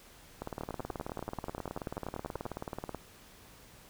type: two click trains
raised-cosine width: 1 ms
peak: -23 / -23 dBFS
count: 20 / 48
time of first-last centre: 0.61-2.455 / 0.42-2.947 s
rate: 10.3 / 18.6 Hz
effects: pink hiss -56 dBFS RMS until 3.89 s